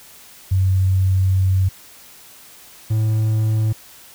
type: tone pair in turn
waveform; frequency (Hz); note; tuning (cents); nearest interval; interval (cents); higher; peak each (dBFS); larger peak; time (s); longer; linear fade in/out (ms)
sine / triangle; 94.4 / 109.22; F#2 / A2; +35 / -12; minor third; 253; second; -13; neither; 0.51-1.69 / 2.9-3.73; first; 10
effects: white hiss -44 dBFS RMS until 4.14 s